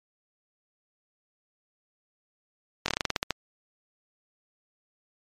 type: slowing click train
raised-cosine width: 0.2 ms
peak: -7 dBFS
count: 11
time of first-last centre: 2.86-3.307 s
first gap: 22 ms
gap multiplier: 1.15
effects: MP3 64 kbps